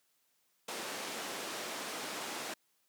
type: band-pass noise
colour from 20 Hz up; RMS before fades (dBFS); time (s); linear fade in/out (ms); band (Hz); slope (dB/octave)
pink; -41; 0.68-2.54; 5; 320 to 9600; 12
effects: white hiss -75 dBFS RMS until 2.88 s + high-pass 150 Hz 12 dB/octave